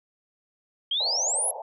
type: exponential sweep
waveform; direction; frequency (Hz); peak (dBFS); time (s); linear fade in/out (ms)
sine; up; 3136 to 11340; -23; 0.91-1.51; 5
type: band-pass noise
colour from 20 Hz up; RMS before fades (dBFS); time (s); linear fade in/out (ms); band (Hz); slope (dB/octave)
white; -36; 1-1.62; 2; 480 to 900; 96
effects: none